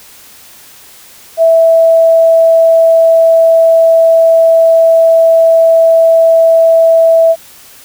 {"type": "tone", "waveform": "sine", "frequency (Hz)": 657, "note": "E5", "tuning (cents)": -6, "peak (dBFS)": -3, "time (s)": [1.37, 7.36], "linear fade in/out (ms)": 50, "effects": ["white hiss -37 dBFS RMS until 7.84 s"]}